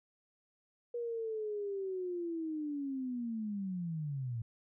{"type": "linear sweep", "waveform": "sine", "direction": "down", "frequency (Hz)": [480.8, 110.7], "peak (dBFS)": -35, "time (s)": [0.94, 4.42], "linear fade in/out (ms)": 5, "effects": []}